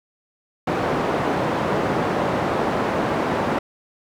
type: band-pass noise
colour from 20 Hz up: white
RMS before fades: -22 dBFS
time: 0.67-3.59 s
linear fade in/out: 5 ms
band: 110 to 820 Hz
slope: 12 dB/octave
effects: none